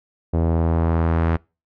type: tone with low-pass filter sweep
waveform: sawtooth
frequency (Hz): 82.41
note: E2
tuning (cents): 0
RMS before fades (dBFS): -19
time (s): 0.33-1.37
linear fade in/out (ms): 10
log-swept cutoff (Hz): 600 to 1700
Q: 1.1
effects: noise-tail reverb RT60 0.3 s tail -26 dB re dry